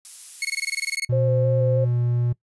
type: noise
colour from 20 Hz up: violet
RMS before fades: -35 dBFS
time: 0.05-0.96 s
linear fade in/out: 0 ms
type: tone bursts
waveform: sawtooth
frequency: 2189 Hz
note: C#7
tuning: 22 cents flat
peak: -19 dBFS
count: 13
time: 0.42-1.049 s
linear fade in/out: 2 ms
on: 29 ms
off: 21 ms
type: tone with pitch glide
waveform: triangle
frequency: 121.4 to 120.7 Hz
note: B2 to B2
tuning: -29 to -39 cents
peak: -17 dBFS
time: 1.09-2.33 s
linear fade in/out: 10 ms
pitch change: -10 cents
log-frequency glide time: 1.85-2.02 s
type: tone with vibrato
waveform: sine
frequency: 523.3 Hz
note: C5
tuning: in tune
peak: -21 dBFS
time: 1.12-1.85 s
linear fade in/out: 10 ms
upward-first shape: square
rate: 3.1 Hz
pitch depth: 15 cents each way
effects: noise-tail reverb RT60 0.1 s tail -21 dB re dry + resampled to 24000 Hz